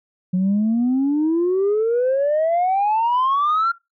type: exponential sweep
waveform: sine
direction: up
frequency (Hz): 179.2 to 1393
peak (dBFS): -14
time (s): 0.33-3.72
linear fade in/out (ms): 10
effects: noise-tail reverb RT60 0.2 s tail -21 dB re dry + tanh soft clip ceiling -13 dBFS